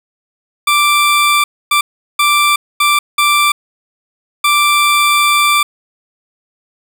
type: tone bursts at uneven times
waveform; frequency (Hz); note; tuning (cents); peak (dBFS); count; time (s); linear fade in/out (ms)
20% pulse; 1174.7; D6; 0; -4; 6; 0.67-1.44 / 1.71-1.81 / 2.19-2.56 / 2.8-2.99 / 3.18-3.52 / 4.44-5.63; 5
effects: none